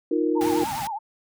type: chord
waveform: sine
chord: Eb suspended second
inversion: none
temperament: equal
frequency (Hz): 311.1 / 349.2 / 466.2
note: Eb4 / F4 / Bb4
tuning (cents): 0 / 0 / 0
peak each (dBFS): -23 / -24 / -26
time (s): 0.11-0.64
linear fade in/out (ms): 5
type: tone with vibrato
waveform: sine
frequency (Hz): 858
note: A5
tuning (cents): -44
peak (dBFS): -27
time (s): 0.35-0.99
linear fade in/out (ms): 20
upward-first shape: triangle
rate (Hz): 9.7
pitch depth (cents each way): 170
type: band-stop noise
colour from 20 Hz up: pink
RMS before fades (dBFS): -33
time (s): 0.41-0.87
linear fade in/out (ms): 0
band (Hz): 290 to 670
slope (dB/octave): 48
effects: high-pass 100 Hz 12 dB/octave